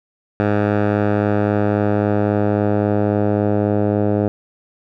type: tone with low-pass filter sweep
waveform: 10% pulse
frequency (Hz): 103.7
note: G#2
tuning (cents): -2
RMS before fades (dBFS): -17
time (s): 0.4-4.28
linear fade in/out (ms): 0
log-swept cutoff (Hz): 1500 to 650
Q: 0.94
effects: none